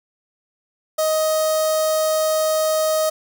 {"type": "tone with notch filter", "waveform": "sawtooth", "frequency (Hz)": 627, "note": "D#5", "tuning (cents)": 13, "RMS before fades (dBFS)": -19, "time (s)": [0.98, 3.1], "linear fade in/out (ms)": 10, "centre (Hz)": 2300, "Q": 0.56, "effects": []}